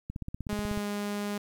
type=click train; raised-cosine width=5 ms; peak=-23 dBFS; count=12; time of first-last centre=0.1-0.775 s; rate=16.3 Hz
type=tone with pitch glide; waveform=sawtooth; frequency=207.7 to 205.2 Hz; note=G#3 to G#3; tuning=0 to -21 cents; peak=-27 dBFS; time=0.49-1.38 s; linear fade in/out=5 ms; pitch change=-21 cents; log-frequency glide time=0.67-0.87 s
effects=10-bit